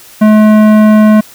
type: tone with tanh clipping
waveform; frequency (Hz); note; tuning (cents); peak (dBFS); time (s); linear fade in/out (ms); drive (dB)
sine; 214.3; A3; -45; -4; 0.21-1.21; 10; 16
effects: white hiss -36 dBFS RMS until 1.34 s